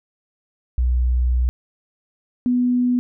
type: tone pair in turn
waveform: sine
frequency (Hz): 61.74 / 247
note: B1 / B3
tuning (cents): 0 / 0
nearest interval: 2 octaves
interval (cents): 2400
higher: second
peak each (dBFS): -15 / -15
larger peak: neither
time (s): 0.78-1.49 / 2.46-2.99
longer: first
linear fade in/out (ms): 0
effects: none